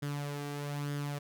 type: tone with flanger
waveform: sawtooth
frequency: 144.4 Hz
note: D3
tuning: 29 cents flat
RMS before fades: -37 dBFS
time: 0.02-1.19 s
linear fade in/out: 10 ms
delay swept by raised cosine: 0.59 to 2.59 ms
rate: 1.1 Hz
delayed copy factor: +0.5
effects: none